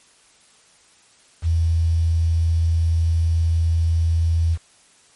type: tone with quantisation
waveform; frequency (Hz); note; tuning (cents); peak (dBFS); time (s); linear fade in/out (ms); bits
sine; 82.7; E2; +6; -15; 1.42-4.58; 50; 7
effects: white hiss -54 dBFS RMS until 5.15 s + MP3 48 kbps